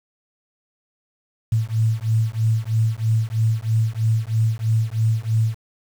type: beating tone pair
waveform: sine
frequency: 110 / 113.1 Hz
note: A2 / A2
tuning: 0 / +48 cents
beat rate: 3.1 Hz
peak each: -20 dBFS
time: 1.52-5.55 s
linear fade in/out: 5 ms
effects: 7-bit